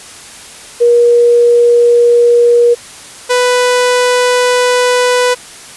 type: tone pair in turn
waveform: sine / sawtooth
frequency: 476.9 / 495.6 Hz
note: A#4 / B4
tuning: +39 / +6 cents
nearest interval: minor second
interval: 67 cents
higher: second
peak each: -4 dBFS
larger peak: neither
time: 0.8-2.75 / 3.29-5.35 s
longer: second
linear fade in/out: 20 ms
effects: white hiss -32 dBFS RMS until 5.76 s + resampled to 24000 Hz